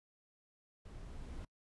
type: noise with level ramp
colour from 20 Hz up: brown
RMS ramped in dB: -50 to -45 dBFS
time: 0.85-1.45 s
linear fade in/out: 5 ms
effects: noise-tail reverb RT60 0.1 s tail -26 dB re dry + resampled to 24000 Hz